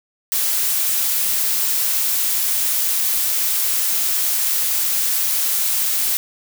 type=noise; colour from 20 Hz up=blue; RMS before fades=-19 dBFS; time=0.32-6.17 s; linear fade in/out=0 ms; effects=none